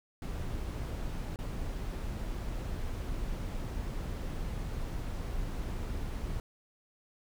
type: noise with dropouts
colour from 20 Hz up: brown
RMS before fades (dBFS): -36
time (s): 0.22-6.4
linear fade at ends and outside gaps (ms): 1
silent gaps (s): 1.36-1.388
effects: none